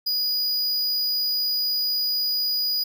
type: tone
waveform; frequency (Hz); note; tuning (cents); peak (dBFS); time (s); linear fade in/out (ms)
square; 4918; D#8; -21; -22; 0.06-2.84; 10
effects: none